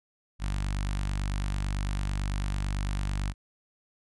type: tone with notch filter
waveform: sawtooth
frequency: 49 Hz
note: G1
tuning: in tune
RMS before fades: -30 dBFS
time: 0.39-3.34 s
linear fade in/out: 50 ms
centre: 440 Hz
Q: 0.57
effects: resampled to 24000 Hz